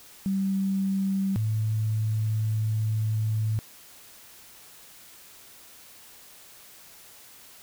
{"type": "tone pair in turn", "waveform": "sine", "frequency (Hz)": [193.8, 109.03], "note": ["G3", "A2"], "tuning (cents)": [-20, -15], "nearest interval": "minor seventh", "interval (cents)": 995, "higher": "first", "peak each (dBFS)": -23, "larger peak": "neither", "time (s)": [[0.26, 1.36], [1.36, 3.59]], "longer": "second", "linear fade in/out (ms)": 0, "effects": ["white hiss -50 dBFS RMS until 7.62 s"]}